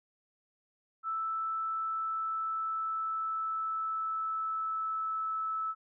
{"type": "tone with pitch glide", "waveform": "sine", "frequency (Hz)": [1318.5, 1307.1], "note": ["E6", "E6"], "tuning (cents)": [0, -15], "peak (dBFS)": -31, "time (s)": [1.03, 5.75], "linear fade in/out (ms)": 50, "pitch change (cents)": -15, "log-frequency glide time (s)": [1.66, 5.35], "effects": []}